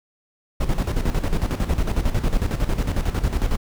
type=noise with tremolo; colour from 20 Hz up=brown; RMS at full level=-19 dBFS; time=0.6-3.57 s; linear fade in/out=10 ms; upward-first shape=square; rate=11 Hz; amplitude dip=65%; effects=none